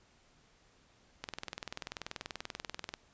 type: click train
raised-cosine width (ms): 0.2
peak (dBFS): -21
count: 36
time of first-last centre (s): 1.24-2.939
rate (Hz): 20.6
effects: pink hiss -66 dBFS RMS until 3.13 s + resampled to 16000 Hz